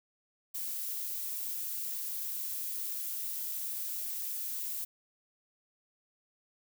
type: noise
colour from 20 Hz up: violet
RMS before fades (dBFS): -37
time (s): 0.54-4.85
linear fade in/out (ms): 10
effects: none